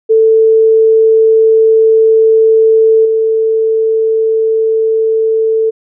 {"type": "tone with level steps", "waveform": "sine", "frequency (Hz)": 443.8, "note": "A4", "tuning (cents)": 15, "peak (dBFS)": [-4, -8], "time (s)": [0.09, 5.71], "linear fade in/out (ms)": 20, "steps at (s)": 3.05, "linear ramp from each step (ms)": 5, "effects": []}